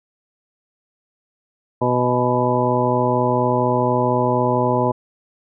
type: harmonic tone with a mistuned harmonic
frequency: 124.2 Hz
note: B2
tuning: 10 cents sharp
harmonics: 1 / 2 / 3 / 4 / 5 / 7 / 8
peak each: -23 / -23 / -23 / -23 / -23 / -23 / -23 dBFS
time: 1.81-4.92 s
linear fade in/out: 10 ms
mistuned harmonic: 7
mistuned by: -27 cents
effects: none